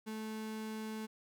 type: tone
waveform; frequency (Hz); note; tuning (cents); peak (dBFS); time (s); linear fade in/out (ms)
35% pulse; 218.1; A3; -15; -38; 0.06-1.07; 20
effects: none